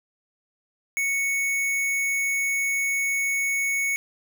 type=tone; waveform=square; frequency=2217 Hz; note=C#7; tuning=in tune; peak=-23 dBFS; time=0.97-3.96 s; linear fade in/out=0 ms; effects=none